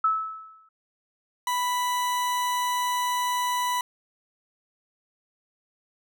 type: tone with exponential decay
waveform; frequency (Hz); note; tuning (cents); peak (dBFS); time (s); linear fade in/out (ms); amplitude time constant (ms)
sine; 1303; E6; -20; -17; 0.04-0.69; 5; 140
type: tone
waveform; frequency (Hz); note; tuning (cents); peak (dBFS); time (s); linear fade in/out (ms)
40% pulse; 987.8; B5; 0; -23; 1.47-3.81; 2
effects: none